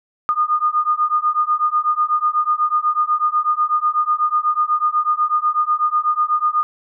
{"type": "beating tone pair", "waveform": "sine", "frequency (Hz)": [1219, 1227.1], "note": ["D#6", "D#6"], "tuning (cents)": [-36, -24], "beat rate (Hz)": 8.1, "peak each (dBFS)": -18, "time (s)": [0.29, 6.63], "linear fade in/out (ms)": 0, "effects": []}